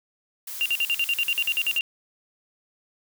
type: noise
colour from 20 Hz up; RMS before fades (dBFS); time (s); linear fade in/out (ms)
blue; -35; 0.47-1.79; 5
type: tone bursts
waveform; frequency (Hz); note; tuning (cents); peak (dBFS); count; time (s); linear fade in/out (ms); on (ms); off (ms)
sine; 2782; F7; -7; -20; 13; 0.61-1.809; 0; 47; 49
effects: none

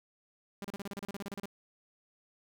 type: tone bursts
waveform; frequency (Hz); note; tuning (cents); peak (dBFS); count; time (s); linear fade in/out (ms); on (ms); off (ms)
sawtooth; 200; G3; +35; -34; 15; 0.62-1.456; 0; 24; 34
effects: none

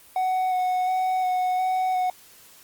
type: tone with vibrato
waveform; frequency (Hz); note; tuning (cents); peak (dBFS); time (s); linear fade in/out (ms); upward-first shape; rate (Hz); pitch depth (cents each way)
triangle; 740; F#5; 0; -19; 0.16-2.1; 2; square; 1.4; 12
effects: white hiss -51 dBFS RMS until 2.63 s + Opus 32 kbps

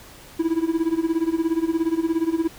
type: tone with tremolo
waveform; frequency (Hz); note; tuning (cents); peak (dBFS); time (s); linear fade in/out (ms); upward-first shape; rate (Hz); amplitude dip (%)
triangle; 327.6; E4; -11; -14; 0.39-2.48; 10; sine; 17; 85
effects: pink hiss -45 dBFS RMS until 2.58 s

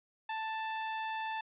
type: tone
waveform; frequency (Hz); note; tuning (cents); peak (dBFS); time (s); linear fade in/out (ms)
sawtooth; 882; A5; +4; -31; 0.29-1.41; 5
effects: resampled to 8000 Hz

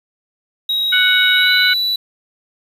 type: tone with pitch glide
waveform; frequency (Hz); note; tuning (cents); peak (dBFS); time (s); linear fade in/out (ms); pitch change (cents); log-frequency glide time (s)
triangle; 3813 to 3952; A#7 to B7; +38 to 0; -14; 0.69-1.96; 5; +62; 1.34-1.51
type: harmonic tone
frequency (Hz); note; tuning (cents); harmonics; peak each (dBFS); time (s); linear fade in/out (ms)
740; F#5; 0; 2 / 3 / 4 / 5; -14 / -18 / -20 / -22; 0.92-1.74; 10
effects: 7-bit

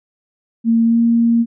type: tone with pitch glide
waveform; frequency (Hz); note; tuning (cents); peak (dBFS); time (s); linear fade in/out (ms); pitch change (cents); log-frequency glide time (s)
sine; 229 to 232.5; A#3 to A#3; -31 to -4; -10; 0.64-1.46; 50; +27; 0.84-0.99
effects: none

